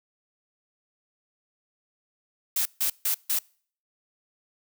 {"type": "noise bursts", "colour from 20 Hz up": "blue", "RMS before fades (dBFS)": -25, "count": 4, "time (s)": [2.56, 3.39], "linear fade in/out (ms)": 5, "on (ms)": 95, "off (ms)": 150, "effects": ["noise-tail reverb RT60 0.5 s tail -26 dB re dry"]}